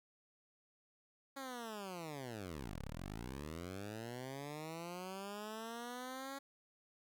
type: linear two-way sweep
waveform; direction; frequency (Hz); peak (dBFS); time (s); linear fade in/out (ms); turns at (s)
10% pulse; down then up; 277.2 to 31.69 to 277.2; -36; 1.36-6.39; 10; 2.82
effects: 13-bit